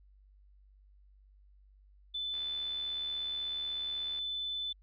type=tone; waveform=sine; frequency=3511 Hz; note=A7; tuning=4 cents flat; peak=-34 dBFS; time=2.14-4.73 s; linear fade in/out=10 ms
type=click train; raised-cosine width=0.2 ms; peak=-35 dBFS; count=142; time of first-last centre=2.34-4.188 s; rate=76.3 Hz
effects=added 49 Hz sine -58 dBFS peak until 4.82 s + resampled to 11025 Hz